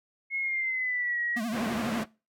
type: tone with pitch glide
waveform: sine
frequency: 2166 to 1907.5 Hz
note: C#7 to A#6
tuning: -41 to +39 cents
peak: -27 dBFS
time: 0.3-1.41 s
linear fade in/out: 50 ms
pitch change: -220 cents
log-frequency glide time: 0.4-1.2 s
type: tone with vibrato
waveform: square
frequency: 225.9 Hz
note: A3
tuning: 46 cents sharp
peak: -30 dBFS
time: 1.36-2.04 s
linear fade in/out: 10 ms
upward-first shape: triangle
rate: 12 Hz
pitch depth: 150 cents each way
type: band-pass noise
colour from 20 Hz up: pink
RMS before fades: -35 dBFS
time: 1.51-2.06 s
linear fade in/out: 50 ms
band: 150 to 2200 Hz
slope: 12 dB/octave
effects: noise-tail reverb RT60 0.3 s tail -22 dB re dry